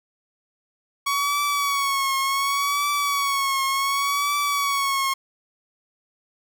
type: tone with vibrato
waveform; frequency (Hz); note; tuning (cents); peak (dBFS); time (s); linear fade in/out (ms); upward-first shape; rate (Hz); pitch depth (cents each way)
sawtooth; 1118; C#6; +14; -17; 1.06-5.14; 10; triangle; 0.68; 63
effects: 9-bit